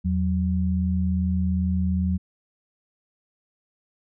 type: tone pair together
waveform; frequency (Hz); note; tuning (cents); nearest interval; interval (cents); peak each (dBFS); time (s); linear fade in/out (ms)
sine; 82.48 / 185; E2 / F#3; +2 / 0; octave + major second; 1398; -23; 0.04-2.18; 20
effects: none